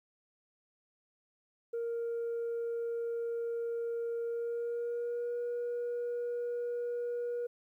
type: tone with pitch glide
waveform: sine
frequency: 466.2 to 480.1 Hz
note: A#4 to B4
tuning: 0 to -49 cents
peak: -31 dBFS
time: 1.73-7.47 s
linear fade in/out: 10 ms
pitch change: +51 cents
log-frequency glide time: 4.25-5.39 s
effects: tanh soft clip ceiling -31 dBFS + 12-bit